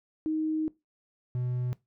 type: tone pair in turn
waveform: sine / triangle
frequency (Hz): 313.1 / 124.25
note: D#4 / B2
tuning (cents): +11 / +11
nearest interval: octave + major third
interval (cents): 1600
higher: first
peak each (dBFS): -26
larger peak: neither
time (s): 0.26-0.68 / 1.35-1.73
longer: first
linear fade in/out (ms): 0
effects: noise-tail reverb RT60 0.2 s tail -20 dB re dry